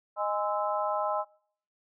harmonic tone with a mistuned harmonic, 206.6 Hz, G#3, 9 cents flat, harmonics 3 / 4 / 5 / 6, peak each -31 / -32 / -33 / -34 dBFS, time 0.16-1.25 s, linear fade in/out 50 ms, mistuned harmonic 6, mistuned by +96 cents, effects noise-tail reverb RT60 0.6 s tail -24 dB re dry

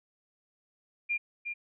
sine tone with echo, 2400 Hz, D7, 37 cents sharp, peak -27 dBFS, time 1.09-1.18 s, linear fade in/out 20 ms, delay 360 ms, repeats 1, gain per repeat -6 dB, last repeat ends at 1.54 s, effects none

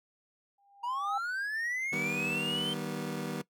sine tone with exponential growth, 801 Hz, G5, 37 cents sharp, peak -29 dBFS, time 0.58-1.18 s, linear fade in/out 5 ms, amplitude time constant 130 ms
triangle linear sweep, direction up, 932.3 to 3136 Hz, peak -30 dBFS, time 0.83-2.74 s, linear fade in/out 10 ms
25% pulse chord, Eb augmented, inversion none, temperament just, 155.56 / 194.45 / 243.1 Hz, Eb3 / G3 / B3, 0 / -14 / -27 cents, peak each -35 dBFS, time 1.92-3.42 s, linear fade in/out 10 ms
effects noise-tail reverb RT60 0.1 s tail -19 dB re dry

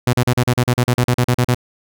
sawtooth tone bursts, 123.47 Hz, B2, in tune, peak -8 dBFS, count 15, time 0.07-1.546 s, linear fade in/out 5 ms, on 62 ms, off 39 ms, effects none

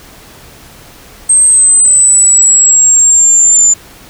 sine linear sweep, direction down, 8380 to 7100 Hz, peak -3 dBFS, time 1.29-3.74 s, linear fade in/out 10 ms, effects pink hiss -36 dBFS RMS until 4.09 s

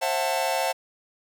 45% pulse chord, F# half-diminished seventh, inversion second, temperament just, 532.8 / 666 / 740 / 888 Hz, C5 / E5 / F#5 / A5, +31 / +18 / 0 / +16 cents, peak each -29 dBFS, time 0.01-0.73 s, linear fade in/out 20 ms, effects none

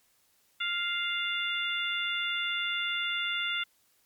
harmonic tone, 698.5 Hz, F5, in tune, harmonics 2 / 3 / 4 / 5, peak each -34 / -34 / -34 / -34 dBFS, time 0.6-3.64 s, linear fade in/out 10 ms, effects white hiss -68 dBFS RMS until 4.05 s + MP3 96 kbps

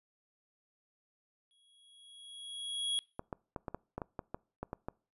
square tone with exponential growth, 3322 Hz, G#7, in tune, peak -30 dBFS, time 1.51-2.99 s, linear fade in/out 0 ms, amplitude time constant 320 ms
clicks, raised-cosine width 1 ms, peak -24 dBFS, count 12, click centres 3.194 / 3.328 / 3.562 / 3.682 / 3.746 / 3.98 / 4.018 / 4.192 / 4.345 / 4.63 / 4.731 / 4.885 s
effects noise-tail reverb RT60 0.4 s tail -25 dB re dry + resampled to 32000 Hz

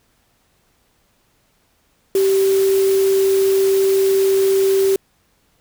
sine tone in noise, 387.7 Hz, G4, 19 cents flat, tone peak -12 dBFS, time 2.15-4.96 s, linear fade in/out 2 ms, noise white, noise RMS -29 dBFS, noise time 2.15-4.96 s, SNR +14 dB, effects pink hiss -61 dBFS RMS until 5.6 s

